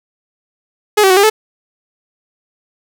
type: tone with pitch steps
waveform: sawtooth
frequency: 420.7 / 383.9 / 370.3 / 401.1 / 434.4 Hz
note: G#4 / G4 / F#4 / G4 / A4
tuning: +22 / -36 / +1 / +40 / -22 cents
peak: -3 dBFS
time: 0.97-1.3 s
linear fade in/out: 10 ms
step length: 66 ms
effects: none